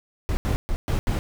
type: noise bursts at uneven times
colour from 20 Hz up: brown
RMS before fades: -23 dBFS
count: 5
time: 0.29-0.37 / 0.45-0.56 / 0.69-0.76 / 0.88-0.99 / 1.07-1.19 s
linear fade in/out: 0 ms
effects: none